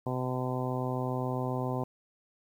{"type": "harmonic tone", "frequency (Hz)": 127.4, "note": "C3", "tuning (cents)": -46, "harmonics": [1, 2, 3, 4, 5, 6, 7, 8], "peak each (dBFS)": [-33, -36, -38, -39, -40, -41, -41, -42], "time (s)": [0.06, 1.84], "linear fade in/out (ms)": 5, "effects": ["10-bit"]}